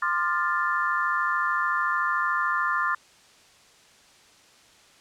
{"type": "chord", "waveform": "sine", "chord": "D minor seventh", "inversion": "third", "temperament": "equal with one note detuned", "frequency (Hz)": [1046.5, 1200, 1396.9, 1760], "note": ["C6", "D6", "F6", "A6"], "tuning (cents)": [0, 37, 0, 0], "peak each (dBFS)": -28, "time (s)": [0.02, 2.95], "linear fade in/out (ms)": 5, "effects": ["white hiss -55 dBFS RMS until 5 s", "low-pass 7000 Hz 12 dB/octave"]}